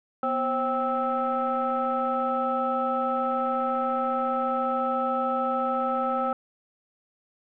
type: tone cluster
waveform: sine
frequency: 245.4 / 532 / 784 / 1309 Hz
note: B3 / C5 / G5 / E6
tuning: -11 / +29 / 0 / -13 cents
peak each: -31 / -28 / -28 / -27 dBFS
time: 0.23-6.33 s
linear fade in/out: 2 ms
effects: tanh soft clip ceiling -16 dBFS